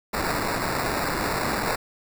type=noise with sample-and-hold; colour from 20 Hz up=white; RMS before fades=-26 dBFS; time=0.13-1.76 s; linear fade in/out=10 ms; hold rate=3150 Hz; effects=none